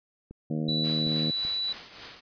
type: click train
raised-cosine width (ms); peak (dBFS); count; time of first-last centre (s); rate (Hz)
3; -30; 4; 0.31-1.451; 2.63
type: harmonic tone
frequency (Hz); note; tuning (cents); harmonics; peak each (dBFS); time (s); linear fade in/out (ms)
77.78; D#2; 0; 2 / 3 / 4 / 5 / 6 / 7 / 8 / 9; -30 / -31 / -35 / -45 / -41 / -42 / -50 / -50; 0.5-1.31; 5
type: tone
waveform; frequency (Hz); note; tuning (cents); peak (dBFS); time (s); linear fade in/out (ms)
sine; 3951; B7; 0; -27; 0.68-1.73; 10
type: noise with tremolo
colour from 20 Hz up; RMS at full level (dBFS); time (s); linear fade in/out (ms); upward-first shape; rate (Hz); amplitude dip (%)
white; -38; 0.83-2.21; 20; triangle; 3.5; 65
effects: resampled to 11025 Hz